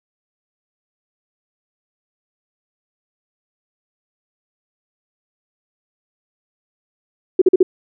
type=tone bursts; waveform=sine; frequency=370 Hz; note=F#4; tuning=in tune; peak=-6 dBFS; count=4; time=7.39-7.63 s; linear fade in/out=5 ms; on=27 ms; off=44 ms; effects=none